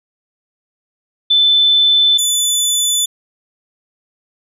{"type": "tone pair in turn", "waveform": ["sine", "20% pulse"], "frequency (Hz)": [3520, 3490], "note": ["A7", "A7"], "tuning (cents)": [0, -15], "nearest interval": "unison", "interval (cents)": 15, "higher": "first", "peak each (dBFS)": [-8, -7], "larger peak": "second", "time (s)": [[1.3, 2.18], [2.18, 3.06]], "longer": "neither", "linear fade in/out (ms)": 10, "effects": []}